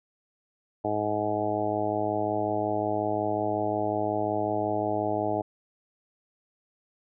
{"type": "harmonic tone with a mistuned harmonic", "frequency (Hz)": 105.5, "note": "G#2", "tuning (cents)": 28, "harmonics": [1, 2, 3, 4, 5, 6, 7, 8], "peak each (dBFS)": [-37, -39, -32, -33, -38, -30, -32, -34], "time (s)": [0.84, 5.42], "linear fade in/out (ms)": 10, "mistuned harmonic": 1, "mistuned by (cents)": 15, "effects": []}